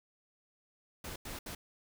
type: noise bursts at uneven times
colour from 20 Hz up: pink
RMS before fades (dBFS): -43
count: 3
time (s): 1.04-1.16 / 1.25-1.39 / 1.46-1.55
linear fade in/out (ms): 5
effects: none